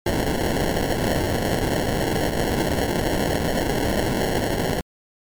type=noise with sample-and-hold; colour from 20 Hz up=white; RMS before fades=-22 dBFS; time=0.06-4.81 s; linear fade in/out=5 ms; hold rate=1225 Hz; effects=MP3 96 kbps